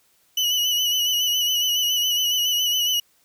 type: tone with vibrato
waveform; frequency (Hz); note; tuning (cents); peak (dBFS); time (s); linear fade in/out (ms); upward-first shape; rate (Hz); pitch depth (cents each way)
35% pulse; 2955; F#7; -3; -17; 0.37-3; 5; sine; 7.2; 44
effects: white hiss -62 dBFS RMS until 3.24 s